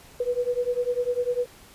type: beating tone pair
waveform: sine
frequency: 485.2 / 495.2 Hz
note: B4 / B4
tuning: -31 / +5 cents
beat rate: 10 Hz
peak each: -26 dBFS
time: 0.2-1.46 s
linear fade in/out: 5 ms
effects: pink hiss -50 dBFS RMS until 1.74 s + resampled to 32000 Hz